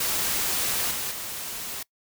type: noise with level steps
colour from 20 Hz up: white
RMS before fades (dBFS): -26 / -30 / -34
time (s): 0-1.83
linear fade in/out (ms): 5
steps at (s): 0.91 / 1.11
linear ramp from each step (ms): 2
effects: noise-tail reverb RT60 0.1 s tail -23 dB re dry